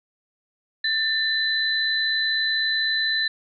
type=tone pair together; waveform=sine; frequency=1784 / 4016 Hz; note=A6 / B7; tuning=+23 / +28 cents; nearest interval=octave + major second; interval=1405 cents; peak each=-23 dBFS; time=0.84-3.28 s; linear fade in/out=5 ms; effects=none